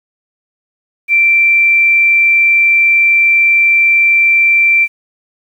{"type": "tone", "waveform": "sine", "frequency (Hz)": 2349, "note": "D7", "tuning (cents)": 0, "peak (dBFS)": -6, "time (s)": [1.08, 4.88], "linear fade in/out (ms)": 50, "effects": ["7-bit"]}